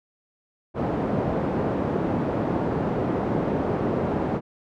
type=band-pass noise; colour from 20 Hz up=pink; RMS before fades=-25 dBFS; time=0.74-4.41 s; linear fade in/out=50 ms; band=140 to 690 Hz; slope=12 dB/octave; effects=none